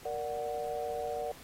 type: chord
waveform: sine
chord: Bb augmented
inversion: none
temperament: equal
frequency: 466.2 / 587.3 / 740 Hz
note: Bb4 / D5 / F#5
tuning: 0 / 0 / 0 cents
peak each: -37 / -38 / -37 dBFS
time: 0.05-1.32 s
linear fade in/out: 5 ms
effects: pink hiss -53 dBFS RMS until 1.43 s + AAC 48 kbps